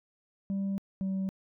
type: tone pair in turn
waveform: sine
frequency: 196 / 191.52 Hz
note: G3 / G3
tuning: 0 / -40 cents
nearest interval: unison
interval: 40 cents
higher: first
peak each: -26 dBFS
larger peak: neither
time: 0.5-0.78 / 1.01-1.29 s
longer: neither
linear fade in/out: 0 ms
effects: tanh soft clip ceiling -28 dBFS